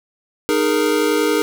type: chord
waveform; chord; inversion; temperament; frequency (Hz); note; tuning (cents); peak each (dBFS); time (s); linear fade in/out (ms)
square; D# suspended fourth; none; equal with one note detuned; 307.2 / 415.3 / 466.2; D#4 / G#4 / A#4; -22 / 0 / 0; -20; 0.49-1.42; 0
effects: none